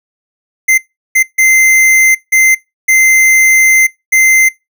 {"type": "tone bursts at uneven times", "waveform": "square", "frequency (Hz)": 2076, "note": "C7", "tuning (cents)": -14, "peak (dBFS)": -6, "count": 6, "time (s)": [[0.68, 0.78], [1.15, 1.23], [1.38, 2.15], [2.32, 2.55], [2.88, 3.87], [4.12, 4.49]], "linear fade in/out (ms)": 10, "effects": ["noise-tail reverb RT60 0.2 s tail -23 dB re dry"]}